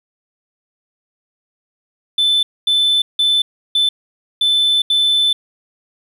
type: tone bursts at uneven times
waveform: sine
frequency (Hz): 3520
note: A7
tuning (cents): 0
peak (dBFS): -9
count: 6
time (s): 2.18-2.43 / 2.67-3.02 / 3.19-3.42 / 3.75-3.89 / 4.41-4.82 / 4.9-5.33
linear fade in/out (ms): 5
effects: tanh soft clip ceiling -10 dBFS + 8-bit